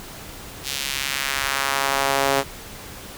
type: tone with high-pass filter sweep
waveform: sawtooth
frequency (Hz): 137.6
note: C#3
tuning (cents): -12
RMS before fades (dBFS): -23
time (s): 0.63-2.44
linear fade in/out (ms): 50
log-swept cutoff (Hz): 3700 to 480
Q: 1.1
effects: pink hiss -38 dBFS RMS until 3.17 s